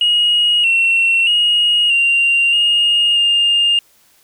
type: tone with pitch steps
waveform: sine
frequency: 2884 / 2717 / 2876 / 2772 / 2847 / 2816 Hz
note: F#7 / F7 / F#7 / F7 / F7 / F7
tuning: -45 / -48 / -50 / -14 / +33 / +14 cents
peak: -9 dBFS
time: 0.01-3.79 s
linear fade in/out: 2 ms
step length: 630 ms
effects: tanh soft clip ceiling -7 dBFS + white hiss -53 dBFS RMS until 4.23 s